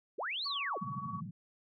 sine linear two-way sweep, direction up then down, 280 to 4578 to 280 Hz, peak -34 dBFS, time 0.18-0.78 s, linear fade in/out 10 ms, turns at 0.46 s
sine tone with tremolo, 1127 Hz, C#6, 28 cents sharp, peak -36 dBFS, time 0.45-1.21 s, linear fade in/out 20 ms, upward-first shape sine, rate 19 Hz, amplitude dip 55%
pink band-pass noise, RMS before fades -42 dBFS, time 0.81-1.31 s, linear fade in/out 10 ms, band 120 to 210 Hz, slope 48 dB/octave
effects MP3 96 kbps

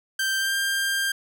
sawtooth tone with pitch glide, 1568 to 1592.6 Hz, G6 to G6, 0 to +27 cents, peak -19 dBFS, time 0.19-1.12 s, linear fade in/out 5 ms, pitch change +27 cents, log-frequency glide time 0.38-0.55 s, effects none

